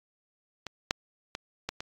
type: clicks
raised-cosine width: 0.2 ms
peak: -19 / -7 / -17 / -14 / -19 dBFS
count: 5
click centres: 0.667 / 0.909 / 1.351 / 1.69 / 1.805 s
effects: AAC 48 kbps